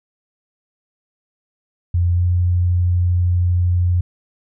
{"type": "tone with pitch glide", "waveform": "sine", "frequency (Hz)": [87.31, 88.73], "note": ["F2", "F2"], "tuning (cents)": [0, 28], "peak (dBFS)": -13, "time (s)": [1.94, 4.01], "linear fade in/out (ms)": 5, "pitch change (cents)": 28, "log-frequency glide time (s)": [2.14, 2.21], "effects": []}